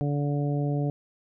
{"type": "harmonic tone", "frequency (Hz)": 144.4, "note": "D3", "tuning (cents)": -29, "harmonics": [1, 2, 3, 4, 5], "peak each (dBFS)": [-25, -31, -35, -37, -39], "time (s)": [0.01, 0.9], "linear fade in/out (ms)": 0, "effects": []}